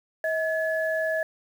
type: tone pair together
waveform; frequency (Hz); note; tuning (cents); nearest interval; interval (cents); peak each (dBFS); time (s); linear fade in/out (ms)
sine; 639 / 1706; D#5 / G#6; +46 / +46; octave + perfect fourth; 1700; -25 / -28; 0.24-1.23; 2
effects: 8-bit